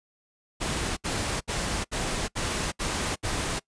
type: noise bursts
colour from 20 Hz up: pink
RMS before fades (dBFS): -29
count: 7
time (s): 0.6-3.598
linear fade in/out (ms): 20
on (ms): 370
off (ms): 68
effects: noise-tail reverb RT60 0.1 s tail -23 dB re dry + resampled to 22050 Hz